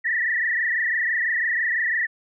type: tone with frequency modulation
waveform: sine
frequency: 1864.7 Hz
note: A#6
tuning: in tune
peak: -20 dBFS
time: 0.04-2.07 s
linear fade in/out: 20 ms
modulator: 26 Hz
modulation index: 4.1
effects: none